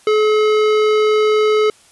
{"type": "tone with hard clipping", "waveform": "sine", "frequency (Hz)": 428, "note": "A4", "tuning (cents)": -48, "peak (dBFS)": -13, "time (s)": [0.07, 1.7], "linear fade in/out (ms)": 2, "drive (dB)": 16, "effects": ["white hiss -49 dBFS RMS until 1.91 s", "resampled to 24000 Hz"]}